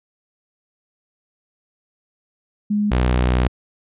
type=tone pair in turn; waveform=sine / sawtooth; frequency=207.8 / 62.05 Hz; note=G#3 / B1; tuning=+1 / +9 cents; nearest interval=octave + major sixth; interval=2092 cents; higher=first; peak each=-16 / -11 dBFS; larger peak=second; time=2.7-2.91 / 2.91-3.48 s; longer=second; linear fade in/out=10 ms; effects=resampled to 8000 Hz